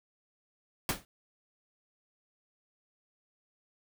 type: noise with exponential decay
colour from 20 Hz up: pink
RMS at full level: -26 dBFS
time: 0.89-1.05 s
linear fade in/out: 1 ms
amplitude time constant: 33 ms
effects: none